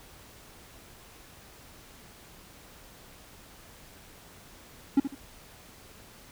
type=tone with echo; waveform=triangle; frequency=276 Hz; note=C#4; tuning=7 cents flat; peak=-15 dBFS; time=4.97-5 s; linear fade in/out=5 ms; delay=75 ms; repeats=2; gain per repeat=-11 dB; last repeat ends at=5.15 s; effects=pink hiss -52 dBFS RMS until 6.31 s